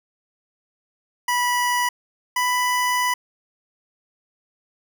25% pulse tone pair in turn, 979 / 991.5 Hz, B5 / B5, -15 / +7 cents, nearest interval unison, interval 22 cents, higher second, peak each -15 dBFS, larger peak neither, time 1.28-1.89 / 2.36-3.14 s, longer second, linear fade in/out 5 ms, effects none

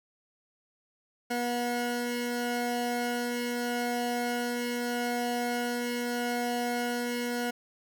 20% pulse tone pair together, 241.6 / 724 Hz, B3 / F#5, -38 / -38 cents, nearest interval octave + perfect fifth, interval 1900 cents, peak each -25 / -31 dBFS, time 1.3-7.51 s, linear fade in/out 10 ms, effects none

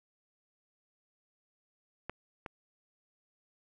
clicks, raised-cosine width 0.5 ms, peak -22 / -25 dBFS, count 2, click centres 2.096 / 2.462 s, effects none

